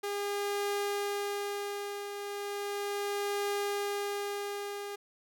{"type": "tone with tremolo", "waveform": "sawtooth", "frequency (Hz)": 405.7, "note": "G#4", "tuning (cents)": -41, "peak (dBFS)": -26, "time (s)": [0.03, 4.96], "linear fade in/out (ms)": 10, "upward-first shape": "triangle", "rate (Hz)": 0.36, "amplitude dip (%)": 60, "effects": []}